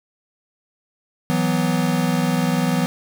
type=chord; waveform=square; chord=E suspended second; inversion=none; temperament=equal with one note detuned; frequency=164.81 / 185 / 248.1 Hz; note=E3 / F#3 / B3; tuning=0 / 0 / +8 cents; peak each=-22 / -23 / -23 dBFS; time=1.3-2.86 s; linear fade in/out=0 ms; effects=none